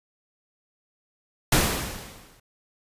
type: noise with exponential decay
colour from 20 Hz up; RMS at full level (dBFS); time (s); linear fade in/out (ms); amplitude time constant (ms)
pink; -17; 1.52-2.4; 5; 190
effects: resampled to 32000 Hz